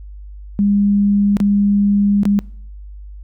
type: tone with dropouts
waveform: sine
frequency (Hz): 202.4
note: G#3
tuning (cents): -44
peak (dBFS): -11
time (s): 0.59-2.39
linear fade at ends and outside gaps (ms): 0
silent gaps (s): 1.369-1.402 / 2.233-2.254
effects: noise-tail reverb RT60 0.6 s tail -24 dB re dry + added 50 Hz sine -31 dBFS peak until 3.23 s